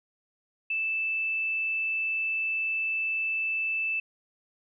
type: tone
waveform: sine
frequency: 2638 Hz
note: E7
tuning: 1 cent sharp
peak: -26 dBFS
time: 0.7-4 s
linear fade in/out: 5 ms
effects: none